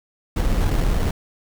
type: noise with sample-and-hold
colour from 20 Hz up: brown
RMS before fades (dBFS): -19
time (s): 0.36-1.11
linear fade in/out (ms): 5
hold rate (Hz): 2450
effects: none